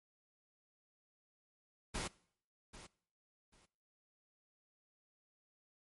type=noise with echo; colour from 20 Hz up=pink; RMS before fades=-40 dBFS; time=1.94-2.08 s; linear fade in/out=10 ms; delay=790 ms; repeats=2; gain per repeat=-14 dB; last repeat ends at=3.66 s; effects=noise-tail reverb RT60 0.6 s tail -22 dB re dry + MP3 48 kbps